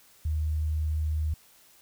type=tone; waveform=sine; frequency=77.3 Hz; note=D#2; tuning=11 cents flat; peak=-25 dBFS; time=0.25-1.34 s; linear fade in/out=5 ms; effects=white hiss -58 dBFS RMS until 1.81 s